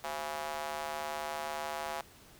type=tone with high-pass filter; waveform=square; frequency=75.5 Hz; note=D2; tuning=48 cents sharp; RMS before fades=-38 dBFS; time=0.04-2.01 s; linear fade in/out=0 ms; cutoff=750 Hz; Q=2.3; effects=pink hiss -57 dBFS RMS until 2.39 s